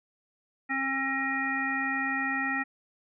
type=harmonic tone; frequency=269.2 Hz; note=C4; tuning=49 cents sharp; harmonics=1 / 3 / 5 / 7 / 9; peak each=-34 / -36 / -36 / -29 / -38 dBFS; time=0.69-2.64 s; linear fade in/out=20 ms; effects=none